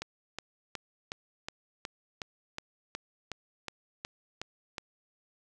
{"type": "click train", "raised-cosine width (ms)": 0.2, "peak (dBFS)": -19, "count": 14, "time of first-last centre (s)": [0.02, 4.782], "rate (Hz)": 2.73, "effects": []}